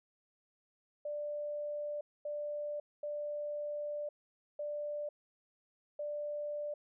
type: tone bursts at uneven times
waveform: sine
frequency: 590 Hz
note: D5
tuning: 8 cents sharp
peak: -36 dBFS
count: 5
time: 1.05-2.01 / 2.25-2.8 / 3.03-4.09 / 4.59-5.09 / 5.99-6.74 s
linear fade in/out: 5 ms
effects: none